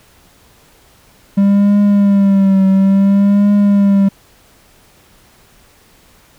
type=tone with vibrato; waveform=triangle; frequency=197.9 Hz; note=G3; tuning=17 cents sharp; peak=-5 dBFS; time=1.37-4.09 s; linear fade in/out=10 ms; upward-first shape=triangle; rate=0.58 Hz; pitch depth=59 cents each way; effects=pink hiss -48 dBFS RMS until 6.38 s